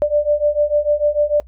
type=beating tone pair; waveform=sine; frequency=587.3 / 594 Hz; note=D5 / D5; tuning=0 / +20 cents; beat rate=6.7 Hz; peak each=-17 / -16 dBFS; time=0.02-1.4 s; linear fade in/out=0 ms; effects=noise-tail reverb RT60 0.1 s tail -23 dB re dry + added 60 Hz sine -39 dBFS peak until 1.47 s